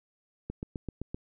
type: click train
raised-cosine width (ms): 3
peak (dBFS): -22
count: 6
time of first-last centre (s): 0.5-1.145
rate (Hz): 7.75
effects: none